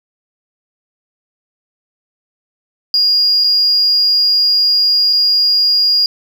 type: tone with dropouts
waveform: sine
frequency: 4848 Hz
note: D#8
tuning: 46 cents flat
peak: -8 dBFS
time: 2.94-6.06 s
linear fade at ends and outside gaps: 1 ms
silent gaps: 3.439-3.443 / 5.129-5.132 s
effects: tanh soft clip ceiling -4 dBFS + 7-bit